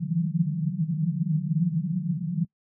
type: band-pass noise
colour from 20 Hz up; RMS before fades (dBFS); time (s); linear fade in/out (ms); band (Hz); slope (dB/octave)
white; -26; 0-2.45; 10; 150 to 180; 96
effects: noise-tail reverb RT60 0.1 s tail -23 dB re dry